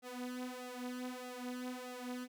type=tone with flanger; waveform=sawtooth; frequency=250 Hz; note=B3; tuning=21 cents sharp; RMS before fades=-44 dBFS; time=0.02-2.28 s; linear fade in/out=50 ms; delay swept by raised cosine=1.5 to 4.7 ms; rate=1.6 Hz; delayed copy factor=+0.8; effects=none